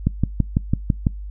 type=click train; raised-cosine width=5 ms; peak=-4 dBFS; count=7; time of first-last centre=0.07-1.068 s; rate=6.01 Hz; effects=noise-tail reverb RT60 0.2 s tail -25 dB re dry + added 50 Hz sine -29 dBFS peak until 1.3 s